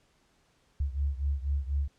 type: beating tone pair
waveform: sine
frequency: 69 / 73.1 Hz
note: C#2 / D2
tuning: -7 / -7 cents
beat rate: 4.1 Hz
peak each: -29 / -32 dBFS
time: 0.8-1.88 s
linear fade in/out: 5 ms
effects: pink hiss -68 dBFS RMS until 1.98 s + low-pass 8000 Hz 12 dB/octave